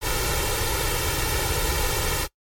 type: noise with comb filter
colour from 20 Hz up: pink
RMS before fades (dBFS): -24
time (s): 0.01-2.28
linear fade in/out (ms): 50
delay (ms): 2.2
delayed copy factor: +0.85
effects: noise-tail reverb RT60 0.1 s tail -22 dB re dry + MP3 64 kbps